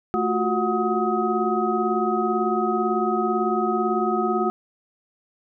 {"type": "tone cluster", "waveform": "sine", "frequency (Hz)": [219.2, 354.9, 372.9, 731, 1263], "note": ["A3", "F4", "F#4", "F#5", "D#6"], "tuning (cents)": [-6, 28, 14, -21, 26], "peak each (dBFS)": -26, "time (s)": [0.14, 4.5], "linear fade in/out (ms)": 0, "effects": []}